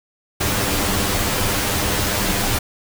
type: noise with comb filter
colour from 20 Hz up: pink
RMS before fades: -20 dBFS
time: 0.4-2.59 s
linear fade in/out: 10 ms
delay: 10 ms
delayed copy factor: +0.6
effects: none